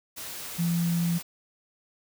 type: tone in noise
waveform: sine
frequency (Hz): 170.5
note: F3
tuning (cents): -41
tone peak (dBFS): -23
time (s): 0.58-1.19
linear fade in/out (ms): 20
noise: white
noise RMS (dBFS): -38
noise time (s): 0.16-1.23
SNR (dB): +12
effects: none